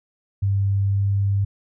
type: tone with pitch glide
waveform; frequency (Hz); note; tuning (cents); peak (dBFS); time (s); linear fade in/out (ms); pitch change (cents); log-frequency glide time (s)
sine; 98.9 to 99.47; G2 to G2; +16 to +26; -17; 0.42-1.45; 10; +10; 0.84-1.06
effects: none